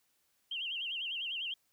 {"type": "tone with vibrato", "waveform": "sine", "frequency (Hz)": 2960, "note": "F#7", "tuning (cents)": 0, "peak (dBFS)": -35, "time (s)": [0.51, 1.54], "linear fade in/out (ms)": 5, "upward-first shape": "sine", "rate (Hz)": 10, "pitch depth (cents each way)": 160, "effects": ["white hiss -75 dBFS RMS until 1.72 s"]}